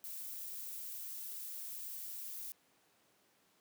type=noise; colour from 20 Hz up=violet; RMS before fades=-45 dBFS; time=0.04-2.52 s; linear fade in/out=0 ms; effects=pink hiss -71 dBFS RMS until 3.6 s + high-pass 200 Hz 12 dB/octave